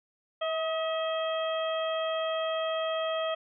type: harmonic tone with a mistuned harmonic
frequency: 644 Hz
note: E5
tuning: 41 cents flat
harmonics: 1 / 2 / 3 / 4 / 5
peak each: -29 / -35 / -42 / -43 / -38 dBFS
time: 0.41-3.35 s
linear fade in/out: 10 ms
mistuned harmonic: 2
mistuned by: -31 cents
effects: none